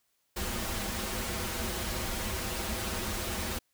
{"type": "noise with comb filter", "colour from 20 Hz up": "pink", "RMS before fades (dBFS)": -34, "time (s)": [0.36, 3.59], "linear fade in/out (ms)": 10, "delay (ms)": 6.9, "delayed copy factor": -0.85, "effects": ["white hiss -75 dBFS RMS until 3.73 s"]}